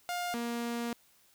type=tone pair in turn; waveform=sawtooth; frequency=707 / 235.9 Hz; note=F5 / A#3; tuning=+21 / +21 cents; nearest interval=octave + perfect fifth; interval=1900 cents; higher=first; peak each=-29 / -29 dBFS; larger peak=neither; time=0.09-0.34 / 0.34-0.93 s; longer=second; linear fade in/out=0 ms; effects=white hiss -65 dBFS RMS until 1.34 s